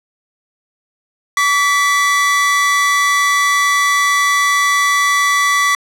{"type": "tone pair together", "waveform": "45% pulse", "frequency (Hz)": [1144.5, 1975.5], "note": ["D6", "B6"], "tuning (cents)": [-45, 0], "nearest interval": "major sixth", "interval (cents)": 945, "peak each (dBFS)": -14, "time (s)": [1.37, 5.75], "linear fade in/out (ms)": 2, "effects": ["low-pass 10000 Hz 12 dB/octave"]}